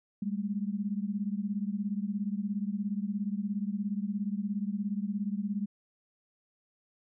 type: beating tone pair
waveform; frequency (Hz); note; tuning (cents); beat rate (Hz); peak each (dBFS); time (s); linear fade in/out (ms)
sine; 197.8 / 214.8; G3 / A3; +16 / -41; 17; -32 / -34; 0.22-5.66; 5
effects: none